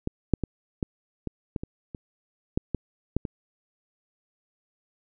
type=clicks; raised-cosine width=3 ms; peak=-14 / -6 / -15 / -13 / -17 / -16 / -20 / -23 / -10 / -13 / -10 / -18 dBFS; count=12; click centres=0.074 / 0.337 / 0.437 / 0.828 / 1.273 / 1.562 / 1.635 / 1.948 / 2.575 / 2.747 / 3.166 / 3.252 s; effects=none